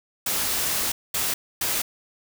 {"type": "noise bursts at uneven times", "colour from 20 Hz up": "white", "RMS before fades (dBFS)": -25, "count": 3, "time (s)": [[0.26, 0.92], [1.14, 1.34], [1.61, 1.82]], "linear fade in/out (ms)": 5, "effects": []}